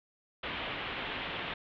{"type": "low-pass noise", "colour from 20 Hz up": "white", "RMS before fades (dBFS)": -38, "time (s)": [0.43, 1.54], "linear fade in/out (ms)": 5, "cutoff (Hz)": 3400, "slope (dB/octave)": 48, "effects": []}